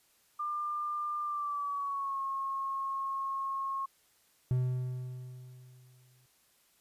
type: tone with pitch glide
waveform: sine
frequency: 1197 to 1085 Hz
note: D6 to C#6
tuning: +33 to -37 cents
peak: -32 dBFS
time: 0.39-3.86 s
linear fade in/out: 10 ms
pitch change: -170 cents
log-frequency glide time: 1.22-2.21 s
type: tone with exponential decay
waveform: triangle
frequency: 126.6 Hz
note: B2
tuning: 43 cents sharp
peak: -23 dBFS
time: 4.51-6.26 s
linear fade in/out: 0 ms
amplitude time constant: 380 ms
effects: white hiss -68 dBFS RMS until 6.8 s + resampled to 32000 Hz